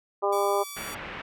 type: harmonic tone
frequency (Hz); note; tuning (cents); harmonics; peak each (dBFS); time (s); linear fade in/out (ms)
200.6; G3; +40; 2 / 3 / 4 / 5 / 6; -26 / -28 / -29 / -30 / -31; 0.22-0.64; 20
type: tone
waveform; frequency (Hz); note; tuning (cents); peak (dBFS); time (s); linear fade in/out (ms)
5% pulse; 1150; D6; -37; -25; 0.32-0.95; 10
type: low-pass noise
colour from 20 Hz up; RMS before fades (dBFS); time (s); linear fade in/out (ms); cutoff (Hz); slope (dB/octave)
white; -38; 0.76-1.22; 10; 2500; 24
effects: none